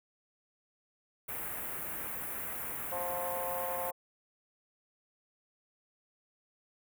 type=band-stop noise; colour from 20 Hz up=white; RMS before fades=-39 dBFS; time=1.28-3.91 s; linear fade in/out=10 ms; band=2200 to 11000 Hz; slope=24 dB/octave
type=harmonic tone; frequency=176.5 Hz; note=F3; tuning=19 cents sharp; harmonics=3 / 4 / 5 / 6; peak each=-38 / -40 / -42 / -44 dBFS; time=2.91-3.92 s; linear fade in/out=20 ms
effects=none